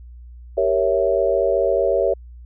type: chord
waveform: sine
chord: G diminished seventh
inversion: none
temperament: equal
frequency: 392 / 466.2 / 554.4 / 659.3 Hz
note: G4 / Bb4 / Db5 / Fb5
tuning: 0 / 0 / 0 / 0 cents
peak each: -22 / -22 / -19 / -22 dBFS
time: 0.57-2.14 s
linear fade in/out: 10 ms
effects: added 60 Hz sine -37 dBFS peak until 2.45 s

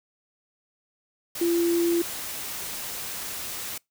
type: tone in noise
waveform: sine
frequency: 341.4 Hz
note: F4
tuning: 39 cents flat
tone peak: -20 dBFS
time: 1.41-2.02 s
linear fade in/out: 5 ms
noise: white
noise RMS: -34 dBFS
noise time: 1.35-3.78 s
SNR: +11 dB
effects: noise-tail reverb RT60 0.2 s tail -26 dB re dry

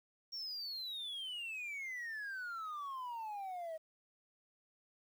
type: exponential sweep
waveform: sine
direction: down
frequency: 5588 to 627 Hz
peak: -38 dBFS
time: 0.32-3.78 s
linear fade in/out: 20 ms
effects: tanh soft clip ceiling -40 dBFS + 11-bit

